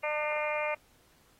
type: harmonic tone with a mistuned harmonic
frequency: 301 Hz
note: D4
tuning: 43 cents sharp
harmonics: 2 / 3 / 4 / 5 / 6 / 7 / 8 / 9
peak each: -32 / -37 / -39 / -45 / -46 / -37 / -36 / -49 dBFS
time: 0.03-0.75 s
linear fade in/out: 10 ms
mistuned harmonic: 9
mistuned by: +34 cents
effects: pink hiss -65 dBFS RMS until 1.39 s + AAC 48 kbps